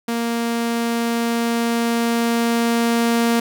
sawtooth tone with level ramp, 233.1 Hz, A#3, in tune, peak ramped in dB -16 to -11 dBFS, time 0.08-3.4 s, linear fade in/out 5 ms, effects none

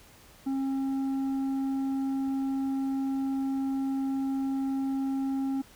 sine tone with tanh clipping, 269.7 Hz, C#4, 47 cents flat, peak -28 dBFS, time 0.46-5.62 s, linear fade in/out 10 ms, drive 6 dB, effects pink hiss -55 dBFS RMS until 5.75 s

